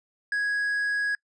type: tone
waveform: triangle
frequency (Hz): 1661.2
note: G#6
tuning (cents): 0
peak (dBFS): -22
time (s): 0.32-1.15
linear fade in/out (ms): 2
effects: noise-tail reverb RT60 0.1 s tail -26 dB re dry + resampled to 22050 Hz